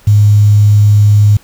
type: tone with quantisation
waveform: sine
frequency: 103.9 Hz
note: G#2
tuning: 1 cent sharp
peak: -3 dBFS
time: 0.07-1.37 s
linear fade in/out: 5 ms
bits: 5
effects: pink hiss -44 dBFS RMS until 1.43 s